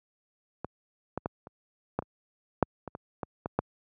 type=clicks; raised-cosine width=1 ms; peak=-19 / -17 / -16 / -30 / -13 / -28 / -6 / -23 / -24 / -18 / -18 / -10 dBFS; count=12; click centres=0.646 / 1.176 / 1.259 / 1.471 / 1.99 / 2.024 / 2.627 / 2.877 / 2.951 / 3.232 / 3.459 / 3.59 s; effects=high-pass 80 Hz 12 dB/octave